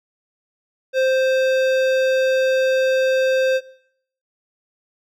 sine tone with hard clipping, 523.3 Hz, C5, in tune, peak -17 dBFS, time 0.93-3.61 s, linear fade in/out 50 ms, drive 15 dB, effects noise-tail reverb RT60 0.7 s tail -21 dB re dry

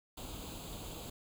pink noise with comb filter, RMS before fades -45 dBFS, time 0.17-1.1 s, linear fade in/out 5 ms, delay 0.27 ms, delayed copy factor +0.75, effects none

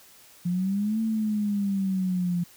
sine exponential two-way sweep, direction up then down, 172.7 to 224.5 to 172.7 Hz, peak -23 dBFS, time 0.45-2.44 s, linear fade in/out 10 ms, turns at 1.01 s, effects white hiss -53 dBFS RMS until 2.56 s

